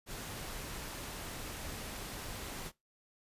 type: noise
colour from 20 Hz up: pink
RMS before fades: -43 dBFS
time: 0.06-2.72 s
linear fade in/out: 50 ms
effects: noise-tail reverb RT60 0.2 s tail -21 dB re dry + resampled to 32000 Hz